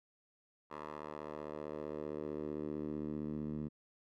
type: tone with band-pass filter sweep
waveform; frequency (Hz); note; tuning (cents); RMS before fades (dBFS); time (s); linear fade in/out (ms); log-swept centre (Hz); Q
10% pulse; 75.5; D2; +48; -42; 0.7-3.69; 20; 970 to 200; 1.7
effects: none